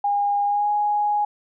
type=tone with pitch glide; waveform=sine; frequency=813 to 830.6 Hz; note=G#5 to G#5; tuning=-37 to 0 cents; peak=-18 dBFS; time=0.04-1.25 s; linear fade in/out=5 ms; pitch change=+37 cents; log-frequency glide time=0.45-0.7 s; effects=none